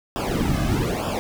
brown noise with flanger, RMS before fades -23 dBFS, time 0.16-1.19 s, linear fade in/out 0 ms, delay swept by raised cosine 0.48 to 2.18 ms, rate 1.1 Hz, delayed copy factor -1, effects none

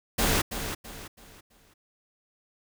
pink noise with echo, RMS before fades -24 dBFS, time 0.18-0.42 s, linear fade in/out 10 ms, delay 330 ms, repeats 4, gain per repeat -9 dB, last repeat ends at 1.74 s, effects none

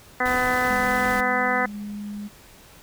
harmonic tone, 251.1 Hz, B3, 29 cents sharp, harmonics 1 / 2 / 3 / 4 / 5 / 6 / 7 / 8, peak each -31 / -28 / -26 / -30 / -28 / -29 / -27 / -27 dBFS, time 0.2-1.66 s, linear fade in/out 5 ms
pink noise, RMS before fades -34 dBFS, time 0.25-1.21 s, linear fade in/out 10 ms
sine tone with tremolo, 206.3 Hz, G#3, 11 cents flat, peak -30 dBFS, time 0.69-2.29 s, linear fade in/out 20 ms, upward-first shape square, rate 0.95 Hz, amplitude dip 25%
effects pink hiss -49 dBFS RMS until 2.82 s

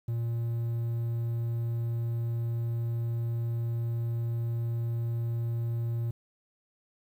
triangle tone, 116.54 Hz, A#2, in tune, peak -26 dBFS, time 0.08-6.11 s, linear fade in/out 5 ms, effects 10-bit

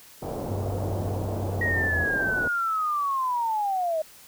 white low-pass noise, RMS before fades -32 dBFS, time 0.22-2.48 s, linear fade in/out 5 ms, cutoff 700 Hz, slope 24 dB/octave
sine tone with pitch glide, 96.8 to 85.25 Hz, G2 to F2, -21 to -41 cents, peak -28 dBFS, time 0.47-2.07 s, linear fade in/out 50 ms, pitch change -220 cents, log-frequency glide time 1.53-1.93 s
sine linear sweep, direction down, 1900 to 616 Hz, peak -23 dBFS, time 1.61-4.02 s, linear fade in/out 5 ms
effects white hiss -50 dBFS RMS until 4.27 s

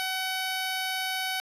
10% pulse tone, 754 Hz, F#5, 32 cents sharp, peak -20 dBFS, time 0-1.4 s, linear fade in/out 0 ms, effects resampled to 32000 Hz + 10-bit

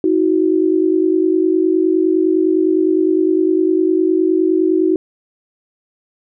sine tone pair together, 320.2 / 370 Hz, D#4 / F#4, +50 / 0 cents, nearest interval minor third, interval 250 cents, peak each -14 dBFS, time 0.04-4.96 s, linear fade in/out 2 ms, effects none

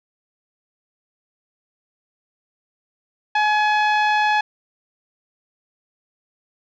10% pulse tone with low-pass filter, 846 Hz, G#5, 32 cents sharp, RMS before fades -18 dBFS, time 3.35-4.41 s, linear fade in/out 5 ms, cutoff 1700 Hz, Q 0.54, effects none

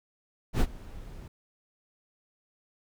brown noise with ADSR envelope, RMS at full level -20 dBFS, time 0.53-1.28 s, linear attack 76 ms, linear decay 56 ms, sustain -23 dB, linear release 4 ms, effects none

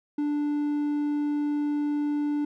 triangle tone, 293.7 Hz, D4, in tune, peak -22 dBFS, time 0.18-2.45 s, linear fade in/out 5 ms, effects none

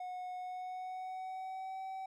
triangle tone with pitch glide, 730 to 764.1 Hz, F#5 to G5, -24 to -44 cents, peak -38 dBFS, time 0-2.06 s, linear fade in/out 5 ms, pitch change +80 cents, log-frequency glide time 0.37-1.81 s, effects none

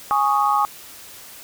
sine chord, Ab suspended fourth, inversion none, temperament equal, 830.6 / 1108.7 / 1244.5 Hz, Ab5 / Db6 / Eb6, 0 / 0 / 0 cents, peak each -19 / -20 / -21 dBFS, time 0.11-0.65 s, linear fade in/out 0 ms, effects white hiss -41 dBFS RMS until 1.43 s

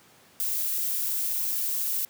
violet noise, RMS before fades -28 dBFS, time 0.4-2.05 s, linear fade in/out 0 ms, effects pink hiss -56 dBFS RMS until 2.09 s + high-pass 150 Hz 12 dB/octave

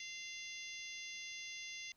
harmonic tone, 691 Hz, F5, 19 cents flat, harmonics 3 / 4 / 5 / 6 / 7 / 8 / 9, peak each -49 / -52 / -53 / -59 / -55 / -60 / -53 dBFS, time 0-1.92 s, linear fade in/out 2 ms, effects pink hiss -75 dBFS RMS until 1.96 s

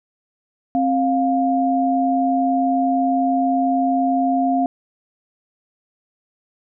sine tone pair together, 265.4 / 703.4 Hz, C4 / F5, +25 / +12 cents, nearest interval octave + perfect fourth, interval 1687 cents, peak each -18 dBFS, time 0.75-4.66 s, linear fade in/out 0 ms, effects none

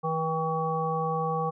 harmonic tone with a mistuned harmonic, 161.1 Hz, E3, 39 cents flat, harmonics 1 / 3 / 5 / 7, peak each -31 / -31 / -31 / -31 dBFS, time 0.03-1.51 s, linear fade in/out 20 ms, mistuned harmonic 5, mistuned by -27 cents, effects none

